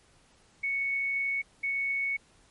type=tone pair in turn; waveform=sine; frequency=2217 / 2217 Hz; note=C#7 / C#7; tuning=0 / 0 cents; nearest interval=unison; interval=0 cents; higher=neither; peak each=-27 / -27 dBFS; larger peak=neither; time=0.63-1.42 / 1.63-2.17 s; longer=first; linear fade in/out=10 ms; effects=pink hiss -62 dBFS RMS until 2.5 s + MP3 48 kbps